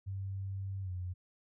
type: tone with pitch glide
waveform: sine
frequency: 97 to 90.5 Hz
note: G2 to F#2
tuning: -18 to -38 cents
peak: -36 dBFS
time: 0.06-1.14 s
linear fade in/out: 20 ms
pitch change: -120 cents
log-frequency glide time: 0.82-0.91 s
effects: none